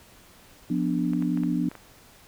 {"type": "chord", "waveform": "sine", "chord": "B diminished", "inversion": "second", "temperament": "equal with one note detuned", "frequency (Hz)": [175.83, 246.9, 293.7], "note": ["F3", "B3", "D4"], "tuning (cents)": [12, 0, 0], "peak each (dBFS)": -27, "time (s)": [0.7, 1.69], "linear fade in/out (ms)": 5}
{"type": "clicks", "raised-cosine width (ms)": 0.5, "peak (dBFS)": -26, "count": 6, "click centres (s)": [1.134, 1.224, 1.374, 1.435, 1.715, 1.753]}
{"effects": ["pink hiss -53 dBFS RMS until 2.27 s"]}